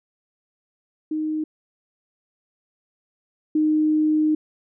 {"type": "tone pair in turn", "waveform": "sine", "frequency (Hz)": [310, 308], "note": ["D#4", "D#4"], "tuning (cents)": [-6, -17], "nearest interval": "unison", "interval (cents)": 11, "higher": "first", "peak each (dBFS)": [-22, -16], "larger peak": "second", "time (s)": [[1.11, 1.44], [3.55, 4.35]], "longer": "second", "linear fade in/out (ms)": 5, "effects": []}